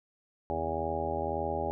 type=harmonic tone with a mistuned harmonic; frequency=81.8 Hz; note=E2; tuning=13 cents flat; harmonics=1 / 2 / 3 / 4 / 5 / 6 / 7 / 8 / 9 / 10; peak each=-39 / -45 / -42 / -41 / -37 / -45 / -36 / -40 / -41 / -35 dBFS; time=0.5-1.71 s; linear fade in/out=0 ms; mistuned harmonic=2; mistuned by=-88 cents; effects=none